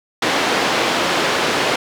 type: band-pass noise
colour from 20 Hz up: pink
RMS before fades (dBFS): -18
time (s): 0.22-1.76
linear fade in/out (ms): 5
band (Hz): 320 to 4200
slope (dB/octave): 12
effects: none